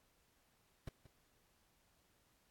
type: noise with echo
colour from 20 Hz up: brown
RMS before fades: -44 dBFS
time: 0.87-0.89 s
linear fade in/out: 5 ms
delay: 180 ms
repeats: 1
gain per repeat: -15 dB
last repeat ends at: 1.07 s
effects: pink hiss -75 dBFS RMS until 2.5 s + AAC 64 kbps

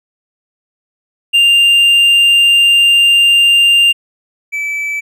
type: tone pair in turn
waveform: triangle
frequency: 2794 / 2308 Hz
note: F7 / D7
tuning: 0 / -31 cents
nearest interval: minor third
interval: 331 cents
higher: first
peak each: -4 / -14 dBFS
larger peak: first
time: 1.33-3.93 / 4.52-5.01 s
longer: first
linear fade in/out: 20 ms
effects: none

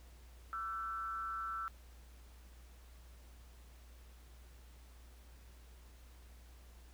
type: tone with frequency modulation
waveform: sine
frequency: 1336 Hz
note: E6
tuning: 23 cents sharp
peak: -38 dBFS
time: 0.53-1.68 s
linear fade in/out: 0 ms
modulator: 185 Hz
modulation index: 0.53
effects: added 60 Hz sine -55 dBFS peak until 6.93 s + pink hiss -65 dBFS RMS until 6.93 s

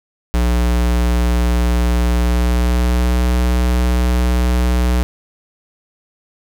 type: tone with pitch glide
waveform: square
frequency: 60 to 61.26 Hz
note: B1 to B1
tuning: -49 to -13 cents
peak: -13 dBFS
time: 0.34-5.03 s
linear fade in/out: 0 ms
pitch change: +36 cents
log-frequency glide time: 2.21-3.21 s
effects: none

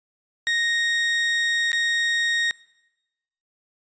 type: tone with dropouts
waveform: 30% pulse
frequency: 1864.7 Hz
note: A#6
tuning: in tune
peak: -17 dBFS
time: 0.47-2.51 s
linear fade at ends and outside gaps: 0 ms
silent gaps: 1.718-1.73 s
effects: noise-tail reverb RT60 1.0 s tail -23 dB re dry + resampled to 16000 Hz

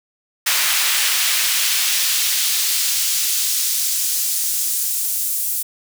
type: noise with high-pass filter sweep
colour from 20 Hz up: pink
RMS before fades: -19 dBFS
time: 0.46-5.63 s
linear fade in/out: 10 ms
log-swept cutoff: 1800 to 10000 Hz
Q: 0.82
effects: none

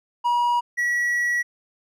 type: tone pair in turn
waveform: triangle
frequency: 961 / 1930.3 Hz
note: B5 / B6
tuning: -48 / -40 cents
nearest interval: octave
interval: 1208 cents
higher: second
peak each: -16 / -18 dBFS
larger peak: first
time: 0.24-0.61 / 0.77-1.43 s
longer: second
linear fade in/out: 20 ms
effects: none

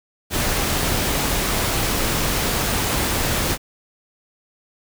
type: noise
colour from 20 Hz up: pink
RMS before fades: -21 dBFS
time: 0.3-3.58 s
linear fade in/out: 50 ms
effects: none

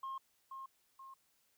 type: tone with echo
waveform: sine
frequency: 1070 Hz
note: C6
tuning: 38 cents sharp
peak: -38 dBFS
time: 0.03-0.18 s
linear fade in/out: 5 ms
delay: 480 ms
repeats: 2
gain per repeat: -6 dB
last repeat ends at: 1.14 s
effects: tanh soft clip ceiling -38 dBFS + white hiss -75 dBFS RMS until 1.57 s

